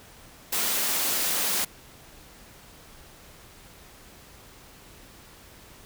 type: high-pass noise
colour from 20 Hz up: white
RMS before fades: -26 dBFS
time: 0.52-1.65 s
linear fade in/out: 10 ms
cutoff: 170 Hz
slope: 48 dB/octave
effects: pink hiss -50 dBFS RMS until 5.85 s